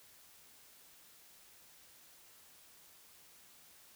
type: silence
effects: white hiss -61 dBFS RMS until 3.95 s